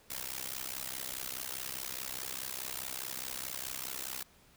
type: noise with amplitude modulation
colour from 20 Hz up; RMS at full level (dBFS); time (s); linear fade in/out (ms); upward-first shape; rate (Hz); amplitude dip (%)
white; -36; 0.1-4.23; 5; sine; 64.8; 100
effects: pink hiss -63 dBFS RMS until 4.56 s